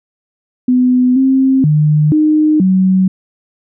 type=tone with pitch steps; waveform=sine; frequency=251.2 / 265.2 / 151.2 / 306.9 / 187.8 Hz; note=B3 / C4 / D#3 / D#4 / F#3; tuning=+30 / +23 / -49 / -24 / +26 cents; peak=-7 dBFS; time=0.68-3.08 s; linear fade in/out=5 ms; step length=480 ms; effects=none